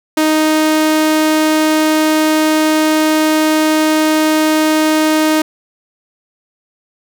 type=tone; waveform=sawtooth; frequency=311.1 Hz; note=D#4; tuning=in tune; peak=-6 dBFS; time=0.17-5.42 s; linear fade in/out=5 ms; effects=none